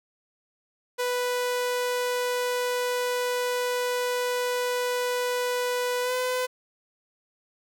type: tone with pitch glide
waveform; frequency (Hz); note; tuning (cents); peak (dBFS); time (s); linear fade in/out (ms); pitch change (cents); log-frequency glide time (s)
sawtooth; 493.9 to 504.6; B4 to B4; 0 to +37; -21; 0.98-6.47; 20; +37; 6.02-6.13
effects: none